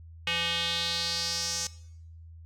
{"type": "tone with band-pass filter sweep", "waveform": "square", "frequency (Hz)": 169.4, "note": "E3", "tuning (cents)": 48, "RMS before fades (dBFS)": -30, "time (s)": [0.27, 1.67], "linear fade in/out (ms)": 2, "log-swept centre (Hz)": [2800, 6200], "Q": 3.6, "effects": ["noise-tail reverb RT60 0.7 s tail -18 dB re dry", "added 82 Hz sine -45 dBFS peak until 2.45 s"]}